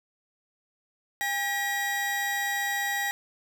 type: tone pair together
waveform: 40% pulse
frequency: 805.2 / 1915 Hz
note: G5 / A#6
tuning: +46 / +46 cents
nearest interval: octave + minor third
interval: 1500 cents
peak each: -31 / -27 dBFS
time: 1.21-3.11 s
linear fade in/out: 0 ms
effects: none